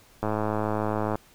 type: click train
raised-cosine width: 1 ms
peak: -13 dBFS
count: 100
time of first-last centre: 0.23-1.155 s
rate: 107 Hz
effects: pink hiss -56 dBFS RMS until 1.34 s